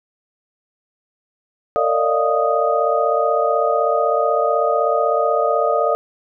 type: tone cluster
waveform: sine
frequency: 456.4 / 577 / 613 / 696 / 1244 Hz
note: A#4 / D5 / D#5 / F5 / D#6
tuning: -37 / -31 / -26 / -6 / -1 cents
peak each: -21 dBFS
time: 1.76-5.95 s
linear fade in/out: 0 ms
effects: none